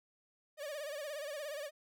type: tone with vibrato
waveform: 45% pulse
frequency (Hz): 587.3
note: D5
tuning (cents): 0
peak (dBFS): -40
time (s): 0.57-1.71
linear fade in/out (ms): 50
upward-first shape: sine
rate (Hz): 17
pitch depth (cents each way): 100
effects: none